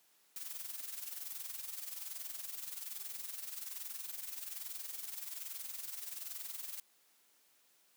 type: noise with amplitude modulation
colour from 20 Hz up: blue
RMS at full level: -42 dBFS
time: 0.36-6.8 s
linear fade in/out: 2 ms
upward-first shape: sine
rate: 21.2 Hz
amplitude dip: 65%
effects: white hiss -70 dBFS RMS until 7.96 s + high-pass 200 Hz 12 dB/octave